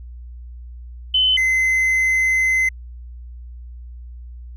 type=tone pair in turn; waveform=sine / triangle; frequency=3038 / 2054 Hz; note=F#7 / C7; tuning=+45 / -33 cents; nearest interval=perfect fifth; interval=678 cents; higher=first; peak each=-13 dBFS; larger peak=neither; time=1.14-1.37 / 1.37-2.69 s; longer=second; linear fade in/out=5 ms; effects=added 60 Hz sine -33 dBFS peak until 4.56 s